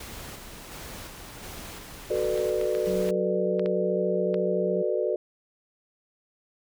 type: noise with tremolo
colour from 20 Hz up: pink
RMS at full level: -40 dBFS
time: 0-3.11 s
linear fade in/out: 5 ms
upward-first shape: square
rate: 1.4 Hz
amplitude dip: 30%
type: chord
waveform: sine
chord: B minor seventh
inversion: second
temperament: equal with one note detuned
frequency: 370 / 440 / 493.9 / 596.6 Hz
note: F#4 / A4 / B4 / D5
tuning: 0 / 0 / 0 / +27 cents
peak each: -29 dBFS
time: 2.1-5.16 s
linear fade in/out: 5 ms
type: clicks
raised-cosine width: 0.3 ms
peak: -22 dBFS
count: 7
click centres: 2.377 / 2.613 / 2.75 / 3.09 / 3.595 / 3.66 / 4.343 s
type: tone with pitch glide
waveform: sine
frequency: 185 to 182.66 Hz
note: F#3 to F#3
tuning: 0 to -22 cents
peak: -30 dBFS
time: 2.86-4.83 s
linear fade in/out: 20 ms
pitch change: -22 cents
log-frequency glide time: 3-4.24 s
effects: none